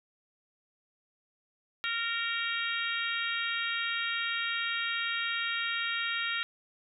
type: harmonic tone with a mistuned harmonic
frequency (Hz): 462.7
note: A#4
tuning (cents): -13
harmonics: 3 / 4 / 5 / 6 / 7 / 8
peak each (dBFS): -35 / -36 / -37 / -38 / -38 / -39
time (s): 1.84-6.43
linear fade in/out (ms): 0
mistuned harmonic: 8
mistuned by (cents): +26
effects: none